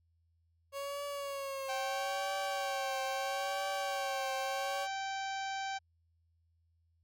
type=tone with vibrato; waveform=30% pulse; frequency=554 Hz; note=C#5; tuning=1 cent flat; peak=-35 dBFS; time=0.72-4.88 s; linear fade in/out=50 ms; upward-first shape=triangle; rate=0.76 Hz; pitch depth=58 cents each way
type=harmonic tone; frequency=778 Hz; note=G5; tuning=13 cents flat; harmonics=1 / 2 / 3 / 4 / 5 / 6 / 7 / 8 / 9; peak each=-37 / -43 / -47 / -49 / -51 / -53 / -54 / -55 / -56 dBFS; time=1.68-5.79 s; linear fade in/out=20 ms
effects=added 83 Hz sine -70 dBFS peak until 7.03 s